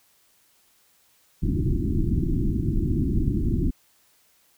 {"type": "low-pass noise", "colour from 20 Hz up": "pink", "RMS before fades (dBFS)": -23, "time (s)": [1.42, 3.71], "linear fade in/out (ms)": 10, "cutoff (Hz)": 360, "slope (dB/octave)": 96, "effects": ["white hiss -62 dBFS RMS until 4.57 s"]}